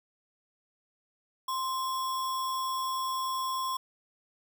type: tone with sample-and-hold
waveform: sine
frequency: 1046.5 Hz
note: C6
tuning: in tune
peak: -29 dBFS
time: 1.48-3.77 s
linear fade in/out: 5 ms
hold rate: 4410 Hz
effects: none

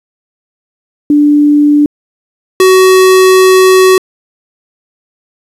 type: tone pair in turn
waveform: sine / square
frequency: 293.7 / 374.7 Hz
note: D4 / F#4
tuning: 0 / +22 cents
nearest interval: major third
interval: 422 cents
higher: second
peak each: -3 dBFS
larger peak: neither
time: 1.1-1.86 / 2.6-3.98 s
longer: second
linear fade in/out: 2 ms
effects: resampled to 32000 Hz + 7-bit

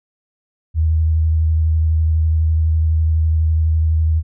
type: tone with vibrato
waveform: sine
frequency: 79.6 Hz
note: D#2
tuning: 40 cents sharp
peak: -12 dBFS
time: 0.74-4.23 s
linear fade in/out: 50 ms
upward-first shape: sine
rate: 12 Hz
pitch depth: 21 cents each way
effects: none

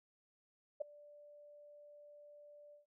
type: tone with ADSR envelope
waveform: sine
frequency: 587.3 Hz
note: D5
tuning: in tune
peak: -33 dBFS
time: 0.8-2.86 s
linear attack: 14 ms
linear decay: 8 ms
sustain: -23 dB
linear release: 130 ms
effects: none

